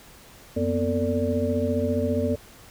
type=tone cluster; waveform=sine; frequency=91.7 / 239.4 / 254.2 / 448.2 / 583 Hz; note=F#2 / A#3 / C4 / A4 / D5; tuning=-15 / +46 / -50 / +32 / -13 cents; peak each=-28 dBFS; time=0.56-2.36 s; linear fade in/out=10 ms; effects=pink hiss -49 dBFS RMS until 2.7 s